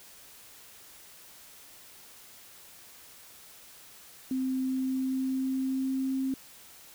sine tone with pitch glide, 260.8 to 265.5 Hz, C4 to C4, -5 to +25 cents, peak -27 dBFS, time 4.31-6.34 s, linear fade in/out 2 ms, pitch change +30 cents, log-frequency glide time 4.63-6.18 s, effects white hiss -52 dBFS RMS until 6.94 s

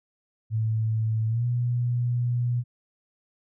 sine tone with pitch glide, 110.7 to 121.42 Hz, A2 to B2, +11 to -29 cents, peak -22 dBFS, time 0.5-2.64 s, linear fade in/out 50 ms, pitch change +160 cents, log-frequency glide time 1.28-1.45 s, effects none

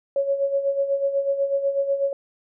sine tone with tremolo, 554.4 Hz, C#5, in tune, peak -17 dBFS, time 0.16-2.13 s, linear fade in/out 2 ms, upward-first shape sine, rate 8.1 Hz, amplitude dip 65%, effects none

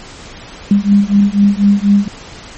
sine beating tone pair, 200 / 204.1 Hz, G3 / G#3, +35 / -30 cents, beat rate 4.1 Hz, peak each -10 dBFS, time 0.71-2.08 s, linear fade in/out 2 ms, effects pink hiss -33 dBFS RMS until 2.57 s + MP3 32 kbps

